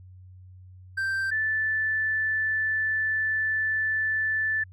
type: tone pair in turn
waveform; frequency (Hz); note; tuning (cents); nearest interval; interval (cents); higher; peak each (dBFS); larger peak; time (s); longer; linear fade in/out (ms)
triangle / sine; 1568 / 1755.2; G6 / A6; 0 / -5; major second; 195; second; -23; neither; 0.97-1.31 / 1.31-4.64; second; 10
effects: added 92 Hz sine -45 dBFS peak until 4.72 s